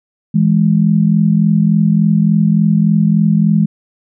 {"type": "tone pair together", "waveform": "sine", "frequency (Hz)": [164.24, 207.7], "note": ["E3", "G#3"], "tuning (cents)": [-6, 0], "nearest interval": "major third", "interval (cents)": 406, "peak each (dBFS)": -11, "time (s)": [0.34, 3.66], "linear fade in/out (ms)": 10, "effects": []}